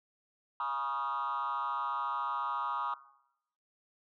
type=tone with frequency modulation; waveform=sine; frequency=1098 Hz; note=C#6; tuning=17 cents flat; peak=-30 dBFS; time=0.6-2.94 s; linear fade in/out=2 ms; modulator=134 Hz; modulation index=1.7; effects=noise-tail reverb RT60 0.8 s tail -19 dB re dry + tanh soft clip ceiling -29 dBFS